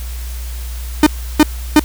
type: tone bursts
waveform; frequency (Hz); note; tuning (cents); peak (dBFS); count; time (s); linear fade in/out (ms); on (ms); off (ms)
45% pulse; 303.6; D#4; -42; -4; 3; 1.03-1.795; 2; 35; 330
effects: added 60 Hz sine -22 dBFS peak until 1.84 s + white hiss -35 dBFS RMS until 1.84 s